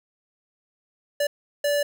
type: tone bursts at uneven times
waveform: square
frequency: 580 Hz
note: D5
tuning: 22 cents flat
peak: -21 dBFS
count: 2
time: 1.2-1.27 / 1.64-1.83 s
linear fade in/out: 5 ms
effects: none